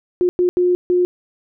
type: tone bursts at uneven times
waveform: sine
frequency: 358 Hz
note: F4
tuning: 43 cents sharp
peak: -12 dBFS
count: 4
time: 0.21-0.29 / 0.39-0.49 / 0.57-0.75 / 0.9-1.05 s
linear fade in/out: 0 ms
effects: none